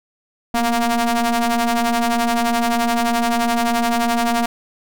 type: ring-modulated tone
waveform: sawtooth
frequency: 233.1 Hz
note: A#3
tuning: in tune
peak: -9 dBFS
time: 0.54-4.46 s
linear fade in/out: 5 ms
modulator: 472 Hz
effects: none